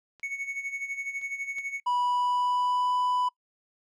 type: clicks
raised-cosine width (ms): 0.2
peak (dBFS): -36 / -39 / -30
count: 3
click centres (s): 0.197 / 1.215 / 1.585
type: tone with tremolo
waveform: triangle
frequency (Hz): 2217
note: C#7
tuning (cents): 0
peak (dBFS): -27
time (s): 0.23-1.8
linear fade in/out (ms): 2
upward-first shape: sine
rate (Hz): 12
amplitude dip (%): 70
type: tone with pitch glide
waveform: triangle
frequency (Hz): 981 to 994.1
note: B5 to B5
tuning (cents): -12 to +11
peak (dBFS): -22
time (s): 1.86-3.29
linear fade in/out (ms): 10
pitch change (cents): +23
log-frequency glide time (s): 1.99-2.95
effects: noise-tail reverb RT60 0.1 s tail -24 dB re dry + resampled to 24000 Hz